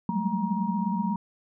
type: tone cluster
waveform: sine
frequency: 182 / 193.2 / 205 / 221.5 / 945 Hz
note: F#3 / G3 / G#3 / A3 / A#5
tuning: -28 / -25 / -22 / +12 / +23 cents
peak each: -31 dBFS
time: 0.09-1.16 s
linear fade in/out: 2 ms
effects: none